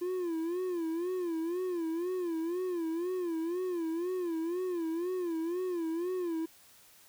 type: tone with vibrato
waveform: triangle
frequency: 345.6 Hz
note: F4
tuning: 18 cents flat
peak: -29 dBFS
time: 0.01-6.46 s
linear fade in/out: 10 ms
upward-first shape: sine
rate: 2 Hz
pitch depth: 120 cents each way
effects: white hiss -59 dBFS RMS until 7.08 s